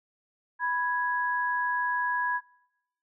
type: tone pair together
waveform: sine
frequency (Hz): 987.8 / 1661.3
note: B5 / G#6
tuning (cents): 0 / 0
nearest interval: major sixth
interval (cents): 900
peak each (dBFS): -28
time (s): 0.59-2.41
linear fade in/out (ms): 50
effects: noise-tail reverb RT60 0.9 s tail -24 dB re dry